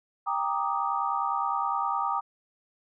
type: chord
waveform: sine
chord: Eb major seventh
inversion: first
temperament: equal with one note detuned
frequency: 792.2 / 932.3 / 1174.7 / 1244.5 Hz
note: G5 / Bb5 / D6 / Eb6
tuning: +18 / 0 / 0 / 0 cents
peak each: -31 dBFS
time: 0.26-2.21 s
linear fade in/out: 20 ms
effects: none